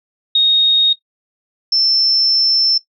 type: tone pair in turn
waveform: sine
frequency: 3729 / 5333 Hz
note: A#7 / E8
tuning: 0 / +19 cents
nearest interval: tritone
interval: 619 cents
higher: second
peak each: -8 / -10 dBFS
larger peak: first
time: 0.35-0.93 / 1.72-2.78 s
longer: second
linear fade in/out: 5 ms
effects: noise-tail reverb RT60 0.1 s tail -17 dB re dry